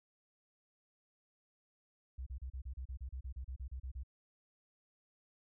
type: tone bursts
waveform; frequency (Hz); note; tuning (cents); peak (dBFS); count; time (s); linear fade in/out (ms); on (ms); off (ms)
sine; 64.4; C2; -27; -40; 16; 2.18-4.035; 10; 85; 33
effects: none